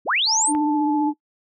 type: linear sweep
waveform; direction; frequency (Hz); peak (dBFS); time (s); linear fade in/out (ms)
sine; up; 136.2 to 9397; -17; 0.05-0.53; 50
type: tone with pitch glide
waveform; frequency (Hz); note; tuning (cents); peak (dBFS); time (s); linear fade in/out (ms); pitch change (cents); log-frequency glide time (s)
sine; 880 to 862.9; A5 to A5; 0 to -34; -23; 0.26-1.13; 50; -34; 0.69-0.8
type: tone with vibrato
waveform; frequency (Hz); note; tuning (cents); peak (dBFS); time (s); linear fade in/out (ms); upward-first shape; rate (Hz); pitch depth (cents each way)
sine; 300; D4; +37; -18; 0.47-1.14; 50; sine; 15; 28
type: click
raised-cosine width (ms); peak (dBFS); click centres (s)
0.5; -19; 0.55
effects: noise-tail reverb RT60 0.1 s tail -22 dB re dry